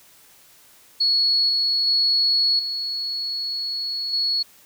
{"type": "tone with level steps", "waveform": "sine", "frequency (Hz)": 4365, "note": "C#8", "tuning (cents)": -28, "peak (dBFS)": [-16, -18, -16, -24, -19], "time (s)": [1, 4.43], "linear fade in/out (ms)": 10, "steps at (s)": [1.49, 1.87, 2.59, 4.13], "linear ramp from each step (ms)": 2, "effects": ["white hiss -52 dBFS RMS until 4.65 s"]}